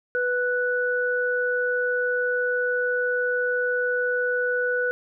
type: tone pair together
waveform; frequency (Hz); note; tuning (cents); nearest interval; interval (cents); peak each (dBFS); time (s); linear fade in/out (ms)
sine; 493.9 / 1480; B4 / F#6; 0 / 0; octave + perfect fifth; 1900; -24; 0.15-4.91; 0
effects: none